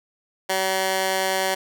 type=tone with high-pass filter; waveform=15% pulse; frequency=190 Hz; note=F#3; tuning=46 cents sharp; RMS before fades=-23 dBFS; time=0.49-1.55 s; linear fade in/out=10 ms; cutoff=620 Hz; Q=0.67; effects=none